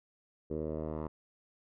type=tone with low-pass filter sweep; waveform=10% pulse; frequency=77.78 Hz; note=D#2; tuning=in tune; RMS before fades=-37 dBFS; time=0.5-1.08 s; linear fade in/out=10 ms; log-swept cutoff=440 to 900 Hz; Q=2.8; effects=none